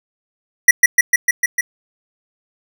square tone with echo, 1943 Hz, B6, 29 cents flat, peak -3 dBFS, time 0.68-0.71 s, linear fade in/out 5 ms, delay 150 ms, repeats 6, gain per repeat -2 dB, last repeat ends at 1.61 s, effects none

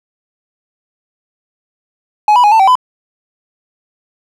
triangle tone with pitch steps, 843 / 981 / 832 / 890 / 772 / 1007 Hz, G#5 / B5 / G#5 / A5 / G5 / B5, +26 / -12 / +3 / +20 / -27 / +33 cents, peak -3 dBFS, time 2.28-2.754 s, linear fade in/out 2 ms, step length 79 ms, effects none

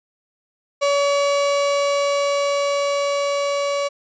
35% pulse tone with level ramp, 567 Hz, C#5, 39 cents sharp, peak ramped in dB -14 to -18 dBFS, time 0.81-3.89 s, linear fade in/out 20 ms, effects resampled to 16000 Hz

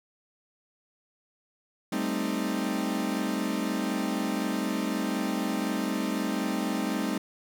40% pulse chord, A half-diminished seventh, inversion third, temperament equal, 196 / 220 / 261.6 / 311.1 Hz, G3 / A3 / C4 / Eb4, 0 / 0 / 0 / 0 cents, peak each -32 dBFS, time 1.92-7.18 s, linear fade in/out 5 ms, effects none

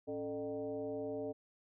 sine tone with frequency modulation, 440 Hz, A4, in tune, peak -37 dBFS, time 0.07-1.33 s, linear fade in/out 20 ms, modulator 164 Hz, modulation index 1.2, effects none

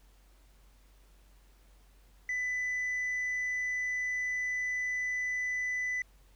sine tone with tanh clipping, 1996 Hz, B6, 18 cents sharp, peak -31 dBFS, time 2.29-6.02 s, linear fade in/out 2 ms, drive 2 dB, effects added 47 Hz sine -58 dBFS peak until 6.35 s + pink hiss -67 dBFS RMS until 6.35 s

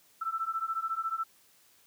sine beating tone pair, 1320 / 1334 Hz, E6 / E6, +2 / +20 cents, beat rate 14 Hz, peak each -34 / -33 dBFS, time 0.21-1.24 s, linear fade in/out 10 ms, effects white hiss -63 dBFS RMS until 1.86 s + high-pass 80 Hz 12 dB/octave

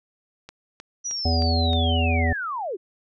click train, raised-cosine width 0.2 ms, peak -22 dBFS, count 5, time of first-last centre 0.49-1.732 s, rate 3.22 Hz
sine linear sweep, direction down, 5920 to 327.7 Hz, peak -26 dBFS, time 1.04-2.77 s, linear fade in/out 20 ms
harmonic tone, 82.6 Hz, E2, 4 cents sharp, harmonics 1 / 3 / 5 / 7 / 9, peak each -20 / -27 / -33 / -31 / -28 dBFS, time 1.25-2.33 s, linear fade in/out 5 ms
effects none

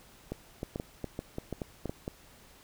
clicks, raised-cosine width 2 ms, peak -21 dBFS, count 12, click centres 0.32 / 0.631 / 0.759 / 0.799 / 1.043 / 1.191 / 1.384 / 1.527 / 1.618 / 1.857 / 1.895 / 2.079 s, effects pink hiss -57 dBFS RMS until 2.63 s

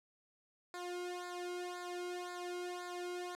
sawtooth tone with flanger, 355.9 Hz, F4, 33 cents sharp, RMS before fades -43 dBFS, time 0.74-3.35 s, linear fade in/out 0 ms, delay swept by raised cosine 0.34 to 1.15 ms, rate 1.9 Hz, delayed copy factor -1, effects low-pass 10000 Hz 12 dB/octave

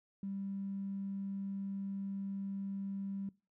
triangle tone with tanh clipping, 196.4 Hz, G3, 4 cents sharp, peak -37 dBFS, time 0.23-3.29 s, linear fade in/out 2 ms, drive 2 dB, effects noise-tail reverb RT60 0.3 s tail -22 dB re dry

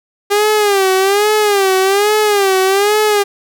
sawtooth tone with vibrato, 401.6 Hz, G4, 42 cents sharp, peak -6 dBFS, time 0.3-3.24 s, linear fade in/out 20 ms, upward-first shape sine, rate 1.2 Hz, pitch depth 110 cents each way, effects none

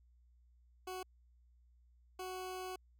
20% pulse tone bursts at uneven times, 370.5 Hz, F#4, 2 cents sharp, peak -37 dBFS, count 2, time 0.87-1.03 / 2.19-2.76 s, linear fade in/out 5 ms, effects added 60 Hz sine -64 dBFS peak until 2.99 s

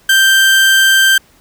30% pulse tone, 1568 Hz, G6, in tune, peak -4 dBFS, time 0.09-1.18 s, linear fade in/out 5 ms, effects pink hiss -49 dBFS RMS until 1.4 s

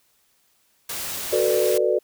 white noise, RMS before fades -30 dBFS, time 0.89-1.78 s, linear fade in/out 5 ms
sine chord, B minor seventh, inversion second, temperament just, 370.4 / 444.5 / 493.9 / 592.7 Hz, F#4 / A4 / B4 / D5, +2 / +18 / 0 / +16 cents, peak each -23 dBFS, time 1.32-1.99 s, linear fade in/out 10 ms
effects white hiss -64 dBFS RMS until 2.03 s

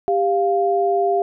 sine tone pair together, 396.3 / 698.5 Hz, G4 / F5, +19 / 0 cents, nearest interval minor seventh, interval 981 cents, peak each -18 / -18 dBFS, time 0.08-1.22 s, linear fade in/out 0 ms, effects none

